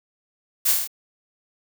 blue noise with echo, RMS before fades -20 dBFS, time 0.65-0.72 s, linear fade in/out 10 ms, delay 26 ms, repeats 6, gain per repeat -2 dB, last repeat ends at 0.876 s, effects none

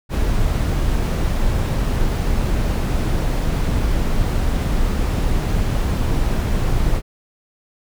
brown noise, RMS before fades -18 dBFS, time 0.09-7.02 s, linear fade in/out 50 ms, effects none

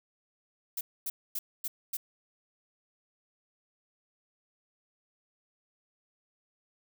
violet noise bursts, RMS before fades -34 dBFS, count 5, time 0.77-1.97 s, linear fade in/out 5 ms, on 40 ms, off 250 ms, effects none

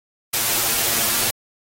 white noise with comb filter, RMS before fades -20 dBFS, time 0.33-1.31 s, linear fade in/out 10 ms, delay 8.7 ms, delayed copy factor +0.75, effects AAC 48 kbps

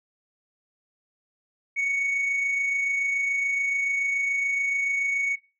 sine tone pair together, 2200 / 2227 Hz, C#7 / C#7, -14 / +7 cents, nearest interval unison, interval 21 cents, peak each -31 / -21 dBFS, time 1.76-5.36 s, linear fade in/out 20 ms, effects noise-tail reverb RT60 0.3 s tail -19 dB re dry + tanh soft clip ceiling -21 dBFS

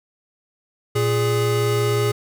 square tone pair together, 116.54 / 415.3 Hz, A#2 / G#4, 0 / 0 cents, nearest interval octave + minor seventh, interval 2200 cents, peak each -21 / -21 dBFS, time 0.95-2.12 s, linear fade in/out 10 ms, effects none

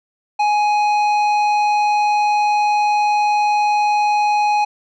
sine tone with tanh clipping, 835 Hz, G#5, 9 cents sharp, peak -15 dBFS, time 0.39-4.65 s, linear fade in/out 10 ms, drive 11 dB, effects none

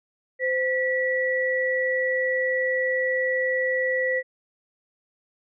sine tone pair together, 515.4 / 1946 Hz, C5 / B6, -26 / -26 cents, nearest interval octave + major seventh, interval 2300 cents, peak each -24 dBFS, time 0.39-4.23 s, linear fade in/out 50 ms, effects none

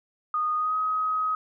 sine tone with pitch glide, 1233 to 1264 Hz, D#6 to D#6, -16 to +27 cents, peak -23 dBFS, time 0.34-1.35 s, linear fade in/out 2 ms, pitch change +43 cents, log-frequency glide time 0.56-0.76 s, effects none

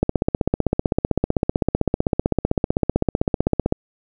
click train, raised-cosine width 2 ms, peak -3 dBFS, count 59, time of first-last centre 0.03-3.724 s, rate 15.7 Hz, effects none

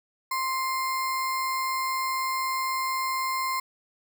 sine tone with sample-and-hold, 1047 Hz, C6, 1 cent sharp, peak -25 dBFS, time 0.31-3.6 s, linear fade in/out 5 ms, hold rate 3150 Hz, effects none

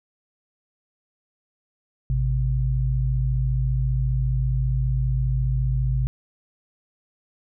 sine tone pair together, 54.63 / 129.4 Hz, A1 / C3, -12 / -19 cents, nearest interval octave + minor third, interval 1493 cents, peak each -22 / -22 dBFS, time 2.1-6.07 s, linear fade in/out 0 ms, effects none

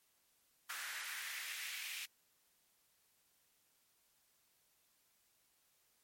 pink noise with high-pass filter sweep, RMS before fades -45 dBFS, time 0.69-2.06 s, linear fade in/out 10 ms, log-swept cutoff 1500 to 2500 Hz, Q 2.5, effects white hiss -75 dBFS RMS until 6.03 s + MP3 64 kbps

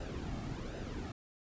brown noise with flanger, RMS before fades -41 dBFS, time 0-1.12 s, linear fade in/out 5 ms, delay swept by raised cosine 0.89 to 2.09 ms, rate 1.3 Hz, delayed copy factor -0.55, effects resampled to 16000 Hz

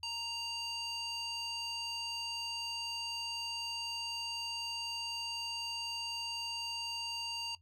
square tone with band-pass filter, 932 Hz, A#5, 1 cent flat, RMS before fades -39 dBFS, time 0.03-7.55 s, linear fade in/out 2 ms, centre 3900 Hz, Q 5.5, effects noise-tail reverb RT60 0.1 s tail -18 dB re dry + added 86 Hz sine -63 dBFS peak until 7.61 s

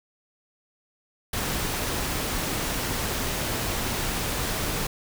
pink noise, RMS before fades -28 dBFS, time 1.33-4.87 s, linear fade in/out 5 ms, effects none

